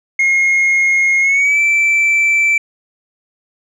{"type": "tone with pitch glide", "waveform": "sine", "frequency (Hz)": [2149, 2330], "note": ["C7", "D7"], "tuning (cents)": [46, -14], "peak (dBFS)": -7, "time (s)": [0.19, 2.58], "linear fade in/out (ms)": 5, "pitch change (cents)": 140, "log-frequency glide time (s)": [1.21, 1.6], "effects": ["tanh soft clip ceiling -9 dBFS"]}